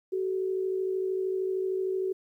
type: tone pair together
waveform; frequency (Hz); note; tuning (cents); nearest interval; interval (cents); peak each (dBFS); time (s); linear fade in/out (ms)
sine; 377.1 / 430.2; F#4 / A4; +33 / -39; major second; 228; -27 / -36; 0.12-2.13; 10
effects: 11-bit